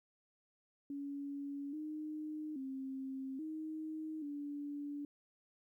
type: tone with pitch steps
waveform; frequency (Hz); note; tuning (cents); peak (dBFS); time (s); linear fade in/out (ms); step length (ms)
sine; 282.3 / 306.5 / 266.4 / 313.2 / 288.8; C#4 / D#4 / C4 / D#4 / D4; +32 / -26 / +31 / +11 / -29; -40; 0.9-5.05; 2; 830
effects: 13-bit